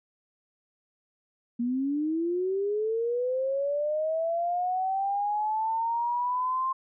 sine linear sweep, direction up, 233.1 to 1058 Hz, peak -25 dBFS, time 1.59-6.73 s, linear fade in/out 10 ms, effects none

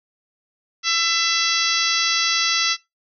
harmonic tone, 669 Hz, E5, 25 cents sharp, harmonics 2 / 3 / 4 / 5 / 6 / 7 / 8 / 9, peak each -26 / -26 / -26 / -26 / -26 / -26 / -26 / -26 dBFS, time 0.83-2.77 s, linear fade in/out 50 ms, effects noise-tail reverb RT60 0.2 s tail -21 dB re dry

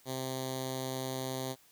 5% pulse tone with notch filter, 130.81 Hz, C3, in tune, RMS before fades -37 dBFS, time 0.05-1.56 s, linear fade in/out 50 ms, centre 1400 Hz, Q 0.66, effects white hiss -63 dBFS RMS until 1.71 s

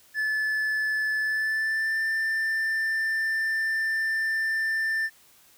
triangle tone with pitch glide, 1734 to 1782.7 Hz, A6 to A6, -26 to +22 cents, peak -22 dBFS, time 0.14-5.1 s, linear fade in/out 50 ms, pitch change +48 cents, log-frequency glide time 1.2-2.01 s, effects white hiss -57 dBFS RMS until 5.57 s

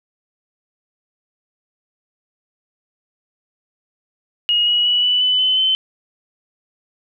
sine tone with pitch steps, 2880 / 2910 / 2941 / 2971 / 3002 / 3034 / 3065 Hz, F#7 / F#7 / F#7 / F#7 / F#7 / F#7 / G7, -47 / -29 / -11 / +6 / +24 / +43 / -40 cents, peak -13 dBFS, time 4.49-5.75 s, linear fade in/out 0 ms, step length 180 ms, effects none

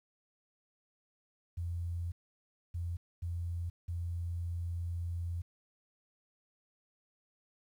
sine tone bursts at uneven times, 86 Hz, F2, 26 cents flat, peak -34 dBFS, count 4, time 1.57-2.12 / 2.74-2.97 / 3.22-3.7 / 3.88-5.42 s, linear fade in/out 10 ms, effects 11-bit

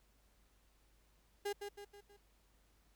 35% pulse tone with echo, 406.6 Hz, G#4, 37 cents flat, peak -35 dBFS, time 1.45-1.53 s, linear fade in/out 10 ms, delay 160 ms, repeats 4, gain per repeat -6 dB, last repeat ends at 2.17 s, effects added 50 Hz sine -70 dBFS peak until 2.95 s + pink hiss -74 dBFS RMS until 2.95 s

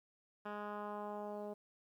10% pulse tone with low-pass filter sweep, 207.7 Hz, G#3, in tune, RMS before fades -44 dBFS, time 0.45-1.54 s, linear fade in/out 10 ms, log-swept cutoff 1800 to 570 Hz, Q 1.6, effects 12-bit

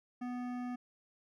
sine tone with hard clipping, 246.9 Hz, B3, in tune, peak -39 dBFS, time 0.21-0.76 s, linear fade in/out 10 ms, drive 14 dB, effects none

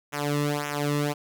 sawtooth tone with flanger, 146 Hz, D3, 10 cents flat, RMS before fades -27 dBFS, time 0.12-1.14 s, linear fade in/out 20 ms, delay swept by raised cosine 0.22 to 1.32 ms, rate 1.8 Hz, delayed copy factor -1, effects none

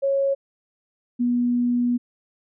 sine tone pair in turn, 550 / 243 Hz, C#5 / B3, -14 / -28 cents, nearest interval octave + major second, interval 1414 cents, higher first, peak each -18 dBFS, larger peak neither, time 0.02-0.35 / 1.19-1.98 s, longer second, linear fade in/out 20 ms, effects none

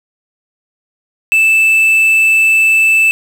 triangle tone with quantisation, 2637 Hz, E7, in tune, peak -5 dBFS, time 1.32-3.11 s, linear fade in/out 0 ms, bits 5, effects none

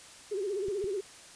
sine tone with vibrato, 395.6 Hz, G4, 16 cents sharp, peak -30 dBFS, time 0.31-1.01 s, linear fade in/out 10 ms, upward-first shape sine, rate 16 Hz, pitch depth 120 cents each way
clicks, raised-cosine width 5 ms, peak -33 dBFS, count 2, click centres 0.684 / 0.842 s
effects white hiss -51 dBFS RMS until 1.35 s + resampled to 22050 Hz

